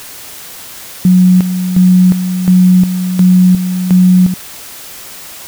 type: tone with tremolo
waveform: sine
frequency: 182.8 Hz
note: F#3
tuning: 21 cents flat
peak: -3 dBFS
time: 1.05-4.34 s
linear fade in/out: 2 ms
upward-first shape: square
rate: 1.4 Hz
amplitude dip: 65%
effects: white hiss -30 dBFS RMS until 5.47 s